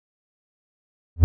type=tone with exponential growth; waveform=triangle; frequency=83.6 Hz; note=E2; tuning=25 cents sharp; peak=-4 dBFS; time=1.16-1.24 s; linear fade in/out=0 ms; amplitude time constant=16 ms; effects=none